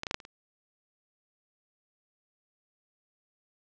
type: clicks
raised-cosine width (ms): 0.2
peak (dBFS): -16 / -16 / -12 / -12 / -30 / -28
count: 6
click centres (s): 0.034 / 0.068 / 0.111 / 0.144 / 0.202 / 0.251
effects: low-pass 7000 Hz 12 dB/octave